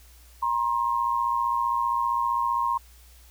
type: tone pair together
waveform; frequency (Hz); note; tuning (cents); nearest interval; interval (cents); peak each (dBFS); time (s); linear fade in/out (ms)
sine; 950 / 1065.3; A#5 / C6; +33 / +31; major second; 198; -25; 0.42-2.78; 10
effects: added 60 Hz sine -50 dBFS peak until 3.3 s + white hiss -56 dBFS RMS until 3.3 s